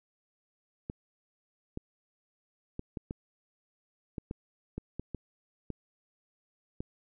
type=clicks; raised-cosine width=3 ms; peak=-23 dBFS; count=12; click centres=0.899 / 1.774 / 2.794 / 2.972 / 3.109 / 4.182 / 4.311 / 4.78 / 4.996 / 5.147 / 5.703 / 6.805 s; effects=none